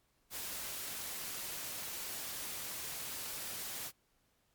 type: noise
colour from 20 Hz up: white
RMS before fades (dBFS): -42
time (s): 0.3-3.92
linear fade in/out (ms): 50
effects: pink hiss -75 dBFS RMS until 4.54 s + MP3 96 kbps